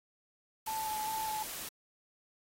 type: noise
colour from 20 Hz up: white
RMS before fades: -42 dBFS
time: 0.66-1.69 s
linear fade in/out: 5 ms
type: tone with vibrato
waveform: sine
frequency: 870 Hz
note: A5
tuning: 20 cents flat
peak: -34 dBFS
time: 0.67-1.43 s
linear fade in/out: 5 ms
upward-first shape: square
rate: 2.5 Hz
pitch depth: 15 cents each way
effects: AAC 48 kbps